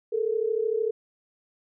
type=tone pair together; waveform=sine; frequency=428 / 461.2 Hz; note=A4 / A#4; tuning=-48 / -19 cents; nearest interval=minor second; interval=129 cents; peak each=-26 dBFS; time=0.12-0.91 s; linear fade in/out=10 ms; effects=none